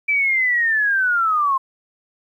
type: linear sweep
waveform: sine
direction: down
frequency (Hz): 2332 to 1047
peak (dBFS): -15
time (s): 0.08-1.58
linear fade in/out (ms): 10
effects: 9-bit